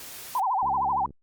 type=noise; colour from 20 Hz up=white; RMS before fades=-41 dBFS; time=0-0.4 s; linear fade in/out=2 ms
type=tone with vibrato; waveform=sine; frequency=880 Hz; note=A5; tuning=in tune; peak=-22 dBFS; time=0.35-1.06 s; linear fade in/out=2 ms; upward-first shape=sine; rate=13 Hz; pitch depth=270 cents each way
type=click train; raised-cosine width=3 ms; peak=-31 dBFS; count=34; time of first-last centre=0.63-1.106 s; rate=69.3 Hz
effects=Opus 48 kbps